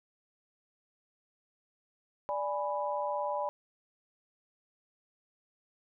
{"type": "chord", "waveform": "sine", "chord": "G# diminished", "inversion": "second", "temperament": "equal", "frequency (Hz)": [587.3, 830.6, 987.8], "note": ["D5", "G#5", "B5"], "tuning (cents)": [0, 0, 0], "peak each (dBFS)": [-34, -36, -35], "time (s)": [2.29, 3.49], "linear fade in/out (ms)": 0, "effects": []}